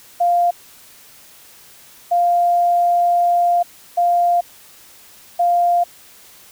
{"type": "tone bursts at uneven times", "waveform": "sine", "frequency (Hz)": 698.5, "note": "F5", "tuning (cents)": 0, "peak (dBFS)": -12, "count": 4, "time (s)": [[0.2, 0.51], [2.11, 3.63], [3.97, 4.41], [5.39, 5.84]], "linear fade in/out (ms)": 10, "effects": ["white hiss -45 dBFS RMS until 6.51 s"]}